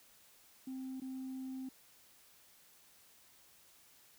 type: tone with dropouts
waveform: sine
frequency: 261.6 Hz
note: C4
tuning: in tune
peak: -39 dBFS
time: 0.67-1.69 s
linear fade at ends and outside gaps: 5 ms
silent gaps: 1.001-1.018 s
effects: tanh soft clip ceiling -38 dBFS + white hiss -64 dBFS RMS until 4.18 s